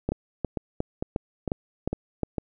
two click trains, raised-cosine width 2 ms, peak -12 / -14 dBFS, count 7 / 6, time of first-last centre 0.09-2.233 / 0.12-2.382 s, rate 2.8 / 2.21 Hz, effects none

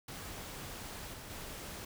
pink noise with level steps, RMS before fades -45 / -48 / -45 dBFS, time 0.08-1.85 s, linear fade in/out 5 ms, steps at 1.13 / 1.3 s, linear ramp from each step 10 ms, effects none

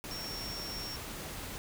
sine tone in noise, 5490 Hz, F8, 31 cents flat, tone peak -40 dBFS, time 0.11-0.96 s, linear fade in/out 0 ms, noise pink, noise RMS -42 dBFS, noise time 0.04-1.58 s, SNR -1 dB, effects none

